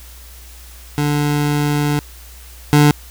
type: tone pair in turn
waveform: 25% pulse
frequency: 146.83 / 147.44 Hz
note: D3 / D3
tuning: 0 / +7 cents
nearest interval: unison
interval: 7 cents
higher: second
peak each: -11 / -4 dBFS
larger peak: second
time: 0.98-1.99 / 2.73-2.91 s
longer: first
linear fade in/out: 0 ms
effects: added 60 Hz sine -37 dBFS peak until 3.1 s + white hiss -42 dBFS RMS until 3.1 s